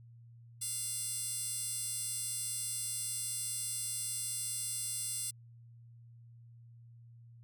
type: tone with high-pass filter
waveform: 10% pulse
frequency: 697 Hz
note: F5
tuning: 4 cents flat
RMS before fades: -38 dBFS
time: 0.61-5.31 s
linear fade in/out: 10 ms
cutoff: 7600 Hz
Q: 4.3
effects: added 117 Hz sine -53 dBFS peak until 7.43 s